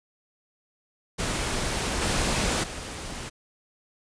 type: noise with level steps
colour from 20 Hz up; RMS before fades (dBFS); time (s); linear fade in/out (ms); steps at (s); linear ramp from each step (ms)
pink; -28 / -25 / -36; 1.18-3.3; 20; 2.01 / 2.63; 10
effects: resampled to 22050 Hz